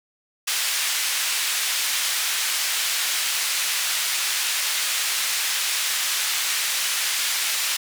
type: band-pass noise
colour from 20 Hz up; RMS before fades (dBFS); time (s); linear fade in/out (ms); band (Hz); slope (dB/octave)
pink; -24; 0.47-7.77; 10; 2100 to 13000; 12
effects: none